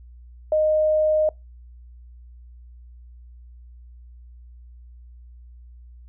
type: tone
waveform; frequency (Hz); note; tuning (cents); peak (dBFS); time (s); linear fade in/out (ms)
sine; 618; D#5; -12; -16; 0.52-1.29; 2
effects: noise-tail reverb RT60 0.2 s tail -24 dB re dry + added 60 Hz sine -42 dBFS peak until 6.08 s